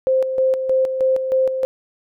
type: tone with tremolo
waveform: sine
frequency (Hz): 523.3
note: C5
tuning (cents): 0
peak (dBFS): -13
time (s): 0.07-1.65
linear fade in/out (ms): 0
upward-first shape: square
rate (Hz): 3.2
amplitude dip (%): 55
effects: none